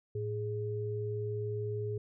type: tone pair together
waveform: sine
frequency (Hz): 110 / 416.3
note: A2 / G#4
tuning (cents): 0 / +4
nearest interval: octave + major seventh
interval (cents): 2304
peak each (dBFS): -35 / -36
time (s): 0.15-1.98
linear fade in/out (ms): 5
effects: none